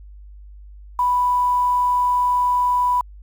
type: tone with quantisation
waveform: sine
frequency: 987.8 Hz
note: B5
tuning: in tune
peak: -15 dBFS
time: 0.99-3.01 s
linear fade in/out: 2 ms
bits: 7
effects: added 50 Hz sine -38 dBFS peak until 3.22 s